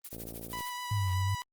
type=noise with tremolo; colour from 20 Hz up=blue; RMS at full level=-41 dBFS; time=0.04-0.73 s; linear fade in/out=5 ms; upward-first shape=triangle; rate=13 Hz; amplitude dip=95%
type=click train; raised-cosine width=2 ms; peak=-30 dBFS; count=28; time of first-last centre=0.13-0.607 s; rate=56.6 Hz
type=tone with vibrato; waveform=sawtooth; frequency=986 Hz; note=B5; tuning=3 cents flat; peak=-32 dBFS; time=0.53-1.42 s; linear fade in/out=0 ms; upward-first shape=square; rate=8 Hz; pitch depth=9 cents each way
type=exponential two-way sweep; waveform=sine; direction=down then up; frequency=107.3 to 92 to 99.7 Hz; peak=-27 dBFS; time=0.91-1.35 s; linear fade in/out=5 ms; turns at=1.11 s
effects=Opus 24 kbps